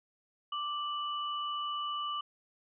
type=tone pair together; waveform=sine; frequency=1174.7 / 2960 Hz; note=D6 / F#7; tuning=0 / 0 cents; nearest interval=octave + major third; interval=1600 cents; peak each=-34 / -39 dBFS; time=0.52-2.21 s; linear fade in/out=5 ms; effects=none